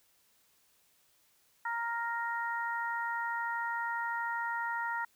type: harmonic tone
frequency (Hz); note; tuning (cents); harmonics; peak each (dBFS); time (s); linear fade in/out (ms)
466.2; A#4; 0; 2 / 3 / 4; -35 / -37 / -38; 1.65-5.05; 5
effects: white hiss -69 dBFS RMS until 5.15 s